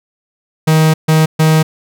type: tone bursts at uneven times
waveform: 45% pulse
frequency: 157.5 Hz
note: D#3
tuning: 21 cents sharp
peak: -7 dBFS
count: 3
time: 0.67-0.94 / 1.08-1.26 / 1.39-1.63 s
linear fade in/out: 10 ms
effects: none